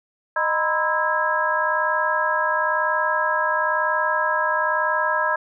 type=tone cluster; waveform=sine; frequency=617 / 957 / 1018 / 1308 / 1639 Hz; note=D#5 / A#5 / C6 / E6 / G#6; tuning=-15 / +45 / -48 / -14 / -23 cents; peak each=-26 / -25 / -25 / -27 / -23 dBFS; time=0.36-5.36 s; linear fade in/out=5 ms; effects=none